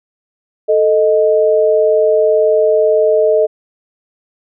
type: tone pair together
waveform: sine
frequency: 440 / 621.9 Hz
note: A4 / D#5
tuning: 0 / -1 cents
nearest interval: tritone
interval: 599 cents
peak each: -11 dBFS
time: 0.68-3.47 s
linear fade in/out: 20 ms
effects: none